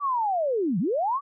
sine linear two-way sweep, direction down then up, 1174.7 to 155.56 to 1174.7 Hz, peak -22 dBFS, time 0-1.21 s, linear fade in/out 50 ms, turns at 0.79 s, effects none

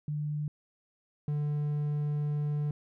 sine / triangle tone pair in turn, 149.1 / 147.73 Hz, D3 / D3, +27 / +11 cents, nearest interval unison, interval 16 cents, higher first, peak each -30 / -26 dBFS, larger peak second, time 0.08-0.48 / 1.28-2.71 s, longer second, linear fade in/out 2 ms, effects none

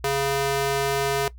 square tone with high-pass filter, 138.59 Hz, C#3, in tune, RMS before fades -24 dBFS, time 0.04-1.28 s, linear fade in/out 2 ms, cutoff 370 Hz, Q 0.89, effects noise-tail reverb RT60 0.1 s tail -19 dB re dry + added 60 Hz sine -40 dBFS peak until 1.38 s

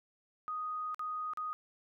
sine tone with dropouts, 1244.5 Hz, D#6, in tune, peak -35 dBFS, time 0.48-1.53 s, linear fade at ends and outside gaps 0 ms, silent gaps 0.945-0.994 / 1.335-1.373 s, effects none

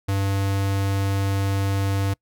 square tone, 98.2 Hz, G2, 4 cents sharp, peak -21 dBFS, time 0.08-2.14 s, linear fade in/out 10 ms, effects noise-tail reverb RT60 0.1 s tail -25 dB re dry

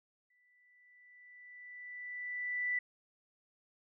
sine tone with exponential growth, 1977 Hz, B6, 1 cent sharp, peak -30 dBFS, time 0.3-2.79 s, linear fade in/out 5 ms, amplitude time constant 540 ms, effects none

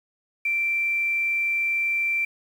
sine tone, 2349 Hz, D7, in tune, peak -21 dBFS, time 0.45-2.25 s, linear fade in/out 5 ms, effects 8-bit

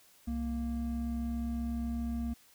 triangle tone pair together, 65.41 / 233.1 Hz, C2 / A#3, 0 / 0 cents, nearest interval octave + minor seventh, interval 2200 cents, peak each -34 / -32 dBFS, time 0.27-2.34 s, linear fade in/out 10 ms, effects white hiss -62 dBFS RMS until 2.54 s

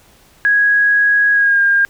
sine tone with pitch glide, 1658 to 1609.9 Hz, G#6 to G6, -3 to +46 cents, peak -9 dBFS, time 0.45-1.85 s, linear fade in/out 0 ms, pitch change -51 cents, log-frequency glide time 1.33-1.61 s, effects pink hiss -49 dBFS RMS until 1.89 s

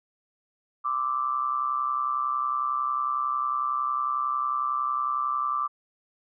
sine tone with amplitude modulation, 1174.7 Hz, D6, in tune, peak -21 dBFS, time 0.84-5.68 s, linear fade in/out 20 ms, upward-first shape sine, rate 131 Hz, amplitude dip 70%, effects none

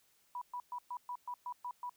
sine tone bursts, 981 Hz, B5, 12 cents flat, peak -38 dBFS, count 9, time 0.35-1.895 s, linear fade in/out 2 ms, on 65 ms, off 120 ms, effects white hiss -71 dBFS RMS until 1.96 s

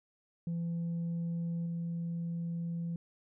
sine tone with level steps, 169 Hz, E3, 43 cents sharp, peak -30 / -32 dBFS, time 0.47-2.96 s, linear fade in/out 2 ms, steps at 1.66 s, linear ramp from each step 2 ms, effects tanh soft clip ceiling -31 dBFS

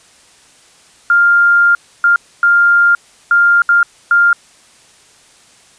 sine tone bursts at uneven times, 1400 Hz, F6, 4 cents sharp, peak -6 dBFS, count 6, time 1.1-1.75 / 2.04-2.16 / 2.43-2.95 / 3.31-3.62 / 3.69-3.83 / 4.11-4.33 s, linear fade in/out 2 ms, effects white hiss -46 dBFS RMS until 5.78 s + resampled to 22050 Hz

